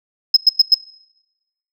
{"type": "tone bursts", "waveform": "sine", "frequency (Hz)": 5130, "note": "E8", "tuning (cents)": -48, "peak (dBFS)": -4, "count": 4, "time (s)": [0.34, 0.744], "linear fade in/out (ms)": 5, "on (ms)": 26, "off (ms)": 100, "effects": ["noise-tail reverb RT60 1.0 s tail -24 dB re dry", "tanh soft clip ceiling -2 dBFS"]}